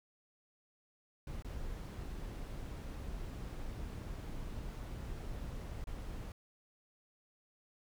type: noise with dropouts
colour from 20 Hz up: brown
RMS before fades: -43 dBFS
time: 1.27-6.32 s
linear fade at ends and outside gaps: 2 ms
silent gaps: 1.424-1.446 / 5.841-5.871 s
effects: none